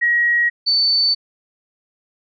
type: tone pair in turn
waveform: sine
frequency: 1900 / 4519 Hz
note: A#6 / C#8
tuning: +33 / +33 cents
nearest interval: octave + minor third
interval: 1500 cents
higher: second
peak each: -13 dBFS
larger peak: neither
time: 0.01-0.5 / 0.66-1.15 s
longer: neither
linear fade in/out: 20 ms
effects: none